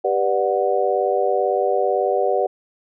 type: chord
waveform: sine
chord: G major seventh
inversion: none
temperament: just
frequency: 392 / 490 / 588 / 735 Hz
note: G4 / B4 / D5 / F#5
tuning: 0 / -14 / +2 / -12 cents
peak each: -22 dBFS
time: 0.04-2.47 s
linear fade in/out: 10 ms
effects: none